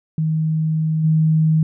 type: tone with level steps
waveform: sine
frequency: 157.8 Hz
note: D#3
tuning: 25 cents sharp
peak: -16 / -12 dBFS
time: 0.18-1.63 s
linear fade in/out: 2 ms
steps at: 1.03 s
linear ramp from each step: 20 ms
effects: none